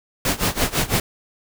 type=noise with tremolo; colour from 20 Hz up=pink; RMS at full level=-18 dBFS; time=0.25-1 s; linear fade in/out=2 ms; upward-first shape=sine; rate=6 Hz; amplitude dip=90%; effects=none